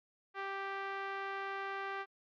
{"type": "tone with low-pass filter", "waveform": "5% pulse", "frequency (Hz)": 392, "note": "G4", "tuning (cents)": 0, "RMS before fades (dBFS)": -40, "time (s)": [0.34, 2.06], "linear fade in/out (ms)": 50, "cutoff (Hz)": 1500, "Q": 1.2, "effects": ["MP3 96 kbps"]}